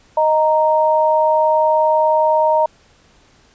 sine tone pair together, 622.3 / 930.2 Hz, D#5 / A#5, 0 / -4 cents, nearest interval perfect fifth, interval 696 cents, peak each -14 dBFS, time 0.17-2.66 s, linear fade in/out 5 ms, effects pink hiss -52 dBFS RMS until 3.54 s + resampled to 16000 Hz

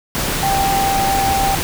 sine tone in noise, 784 Hz, G5, in tune, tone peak -15 dBFS, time 0.43-1.55 s, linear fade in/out 0 ms, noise pink, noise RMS -20 dBFS, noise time 0.15-1.63 s, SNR +2 dB, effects none

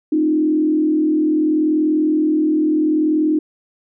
sine tone with frequency modulation, 308.5 Hz, D#4, 15 cents flat, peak -13 dBFS, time 0.12-3.39 s, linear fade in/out 5 ms, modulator 40.7 Hz, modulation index 0.65, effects none

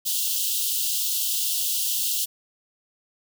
white high-pass noise, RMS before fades -25 dBFS, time 0.05-2.26 s, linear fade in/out 20 ms, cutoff 2800 Hz, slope 96 dB/octave, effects none

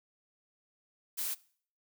blue noise, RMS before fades -35 dBFS, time 1.17-1.35 s, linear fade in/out 20 ms, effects noise-tail reverb RT60 0.5 s tail -21 dB re dry

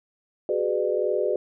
sine chord, G# half-diminished seventh, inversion third, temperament just, 373.8 / 415.3 / 498.4 / 598 Hz, F#4 / G#4 / B4 / D5, +18 / 0 / +16 / +31 cents, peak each -27 dBFS, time 0.49-1.36 s, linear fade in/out 2 ms, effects none

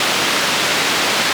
white band-pass noise, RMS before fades -17 dBFS, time 0-1.33 s, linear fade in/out 2 ms, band 170 to 3800 Hz, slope 12 dB/octave, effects none

